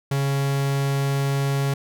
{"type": "tone", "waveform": "45% pulse", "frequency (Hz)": 138.59, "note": "C#3", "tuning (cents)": 0, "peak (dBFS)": -20, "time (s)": [0.11, 1.74], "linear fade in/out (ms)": 5, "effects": []}